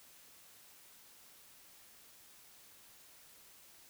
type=silence; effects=white hiss -60 dBFS RMS until 3.89 s